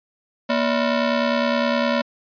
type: ring-modulated tone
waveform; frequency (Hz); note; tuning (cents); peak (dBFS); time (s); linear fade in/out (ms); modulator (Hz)
sawtooth; 405.8; G#4; -40; -11; 0.49-2.02; 10; 168
effects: resampled to 11025 Hz